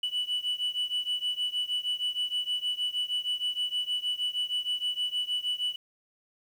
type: beating tone pair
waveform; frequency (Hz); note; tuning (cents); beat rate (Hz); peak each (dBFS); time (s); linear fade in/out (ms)
sine; 2960 / 2966.4; F#7 / F#7; 0 / +4; 6.4; -29 / -30; 0.03-5.76; 5
effects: tanh soft clip ceiling -24 dBFS + 9-bit